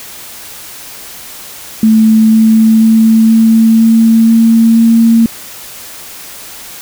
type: tone with pitch steps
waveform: sine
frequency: 220 / 221.4 / 222.8 / 224.2 / 225.7 / 227.1 / 228.5 Hz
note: A3 / A3 / A3 / A3 / A3 / A#3 / A#3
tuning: 0 / +11 / +22 / +33 / +44 / -45 / -34 cents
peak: -3 dBFS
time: 1.83-5.26 s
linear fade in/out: 2 ms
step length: 490 ms
effects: white hiss -29 dBFS RMS until 6.81 s